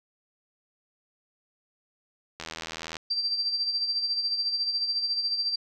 click train, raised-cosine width 0.2 ms, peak -18 dBFS, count 47, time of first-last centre 2.4-2.968 s, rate 81 Hz
sine tone with tremolo, 4699 Hz, D8, in tune, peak -23 dBFS, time 3.1-5.56 s, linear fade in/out 10 ms, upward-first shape sine, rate 14 Hz, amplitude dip 55%
effects none

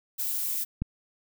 violet noise, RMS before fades -30 dBFS, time 0.18-0.65 s, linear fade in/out 20 ms
click, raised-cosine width 5 ms, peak -16 dBFS, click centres 0.82 s
effects none

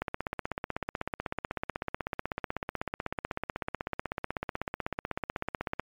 click train, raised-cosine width 0.5 ms, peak -16 dBFS, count 94, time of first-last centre 0.02-5.796 s, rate 16.1 Hz, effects MP3 96 kbps

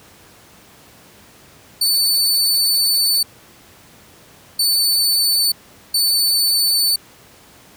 sawtooth tone bursts at uneven times, 4505 Hz, C#8, 27 cents sharp, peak -11 dBFS, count 3, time 1.81-3.23 / 4.59-5.52 / 5.94-6.96 s, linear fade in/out 5 ms, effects pink hiss -46 dBFS RMS until 7.76 s + high-pass 80 Hz 12 dB/octave

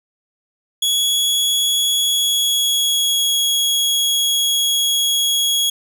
sawtooth tone with pitch glide, 3358 to 3325 Hz, G#7 to G#7, +18 to +1 cents, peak -12 dBFS, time 0.82-5.7 s, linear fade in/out 5 ms, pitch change -17 cents, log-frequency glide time 1.95-3.37 s, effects none

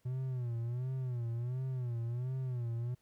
triangle tone with vibrato, 123.47 Hz, B2, in tune, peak -32 dBFS, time 0.05-2.95 s, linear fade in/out 10 ms, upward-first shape sine, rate 1.4 Hz, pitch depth 110 cents each way, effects pink hiss -75 dBFS RMS until 3.01 s

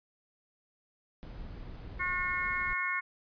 brown noise, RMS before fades -44 dBFS, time 1.23-2.73 s, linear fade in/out 0 ms
harmonic tone, 361.2 Hz, F#4, 42 cents flat, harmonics 3 / 4 / 5 / 6, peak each -36 / -37 / -36 / -33 dBFS, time 1.99-3.01 s, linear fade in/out 20 ms
effects resampled to 11025 Hz

